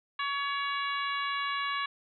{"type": "harmonic tone", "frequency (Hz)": 563, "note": "C#5", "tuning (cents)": 27, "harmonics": [2, 3, 4, 5, 6, 7], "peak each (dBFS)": [-32, -36, -38, -40, -42, -43], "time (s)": [0.19, 1.86], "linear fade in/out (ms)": 5, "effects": []}